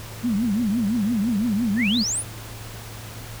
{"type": "tone with vibrato", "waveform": "sine", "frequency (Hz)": 219.4, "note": "A3", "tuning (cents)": -5, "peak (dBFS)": -19, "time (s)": [0.23, 2.04], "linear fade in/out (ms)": 20, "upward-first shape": "triangle", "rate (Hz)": 5.9, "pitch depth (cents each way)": 250}
{"type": "exponential sweep", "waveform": "sine", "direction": "up", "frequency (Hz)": [1658, 11175], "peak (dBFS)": -22, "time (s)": [1.76, 2.24], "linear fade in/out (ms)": 50}
{"effects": ["added 110 Hz sine -37 dBFS peak until 3.4 s", "pink hiss -39 dBFS RMS until 3.4 s"]}